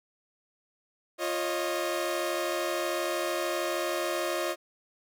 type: tone cluster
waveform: sawtooth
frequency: 349.8 / 548 / 621 Hz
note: F4 / C#5 / D#5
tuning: +3 / -20 / -3 cents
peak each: -29 / -30 / -28 dBFS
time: 1.18-4.56 s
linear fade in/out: 50 ms
effects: none